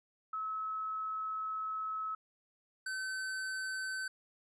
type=tone pair in turn; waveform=sine / square; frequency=1292 / 1531.1 Hz; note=E6 / G6; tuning=-35 / -41 cents; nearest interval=minor third; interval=294 cents; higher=second; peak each=-35 / -37 dBFS; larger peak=first; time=0.33-2.15 / 2.86-4.08 s; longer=first; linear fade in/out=5 ms; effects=resampled to 24000 Hz